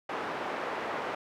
pink band-pass noise, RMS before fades -35 dBFS, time 0.09-1.15 s, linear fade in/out 5 ms, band 430 to 1600 Hz, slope 12 dB/octave, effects none

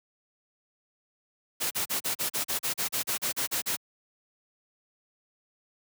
white noise bursts, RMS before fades -29 dBFS, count 15, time 1.6-3.768 s, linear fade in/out 20 ms, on 110 ms, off 37 ms, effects high-pass 100 Hz 12 dB/octave

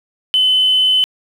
sine tone, 3032 Hz, F#7, 42 cents sharp, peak -9 dBFS, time 0.34-1.04 s, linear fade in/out 0 ms, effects tanh soft clip ceiling -5 dBFS + 7-bit

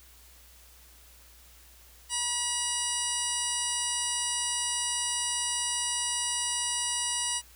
harmonic tone with a mistuned harmonic, 965 Hz, B5, 40 cents flat, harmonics 1 / 2 / 3 / 4 / 5 / 6 / 8 / 9 / 10, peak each -39 / -41 / -35 / -41 / -39 / -36 / -35 / -36 / -35 dBFS, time 2.09-7.42 s, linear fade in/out 50 ms, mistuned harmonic 5, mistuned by -17 cents, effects added 60 Hz sine -56 dBFS peak until 7.55 s + white hiss -56 dBFS RMS until 7.55 s

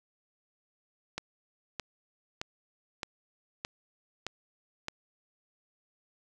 click train, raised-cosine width 0.2 ms, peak -17 dBFS, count 7, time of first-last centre 1.18-4.884 s, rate 1.62 Hz, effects none

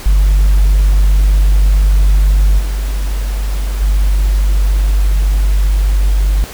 sine tone with level steps, 49 Hz, G1, in tune, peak -4 / -13 / -7 dBFS, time 0.06-6.44 s, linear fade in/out 0 ms, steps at 2.58 / 3.8 s, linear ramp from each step 20 ms, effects tanh soft clip ceiling -4 dBFS + pink hiss -30 dBFS RMS until 6.53 s

